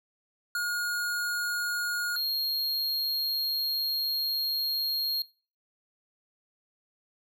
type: tone pair in turn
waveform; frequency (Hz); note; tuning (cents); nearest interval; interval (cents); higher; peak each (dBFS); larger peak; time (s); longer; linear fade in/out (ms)
square; 1434 / 4249; F6 / C8; +45 / +26; octave + perfect fifth; 1881; second; -28; neither; 0.55-2.16 / 2.16-5.22; second; 2
effects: noise-tail reverb RT60 0.4 s tail -24 dB re dry